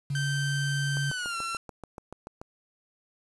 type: tone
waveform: sine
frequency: 140.2 Hz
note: C#3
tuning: 20 cents sharp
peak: -27 dBFS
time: 0.1-1.11 s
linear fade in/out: 5 ms
type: tone with pitch glide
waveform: sawtooth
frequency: 1555 to 1353.7 Hz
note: G6 to E6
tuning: -14 to +46 cents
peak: -27 dBFS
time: 0.15-1.57 s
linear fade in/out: 2 ms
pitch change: -240 cents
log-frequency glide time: 1.08-1.37 s
type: click train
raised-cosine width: 1 ms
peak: -26 dBFS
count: 11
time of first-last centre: 0.97-2.415 s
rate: 6.92 Hz
effects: resampled to 24000 Hz + 8-bit